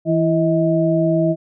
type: tone cluster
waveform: sine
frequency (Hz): 164.2 / 331.6 / 635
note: E3 / E4 / D#5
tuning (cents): -6 / +10 / +35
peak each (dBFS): -18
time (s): 0.05-1.36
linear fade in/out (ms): 50
effects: none